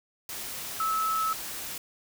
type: tone in noise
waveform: sine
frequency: 1300 Hz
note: E6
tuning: 24 cents flat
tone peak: -25 dBFS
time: 0.8-1.33 s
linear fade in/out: 2 ms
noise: white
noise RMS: -37 dBFS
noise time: 0.29-1.78 s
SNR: +9 dB
effects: none